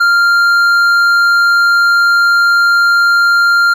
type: tone with hard clipping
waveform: sine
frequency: 1394 Hz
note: F6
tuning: 4 cents flat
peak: -8 dBFS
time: 0-3.74 s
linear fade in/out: 10 ms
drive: 6 dB
effects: none